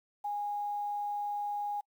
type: tone with quantisation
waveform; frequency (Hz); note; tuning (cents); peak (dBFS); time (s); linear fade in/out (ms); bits
sine; 823; G#5; -16; -32; 0.24-1.81; 10; 10
effects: noise-tail reverb RT60 0.1 s tail -26 dB re dry